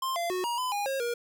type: tone with pitch steps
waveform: square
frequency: 1052 / 687 / 366.8 / 950 / 1009 / 817 / 540 / 475.3 Hz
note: C6 / F5 / F#4 / A#5 / B5 / G#5 / C#5 / A#4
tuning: +9 / -29 / -15 / +33 / +37 / -29 / -45 / +34 cents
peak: -29 dBFS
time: 0.02-1.14 s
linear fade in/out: 5 ms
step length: 140 ms
effects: none